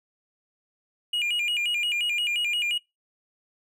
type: tone with vibrato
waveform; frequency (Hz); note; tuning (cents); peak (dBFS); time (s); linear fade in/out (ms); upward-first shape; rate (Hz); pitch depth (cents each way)
triangle; 2637; E7; 0; -22; 1.13-2.78; 5; square; 5.7; 160
effects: noise-tail reverb RT60 0.2 s tail -21 dB re dry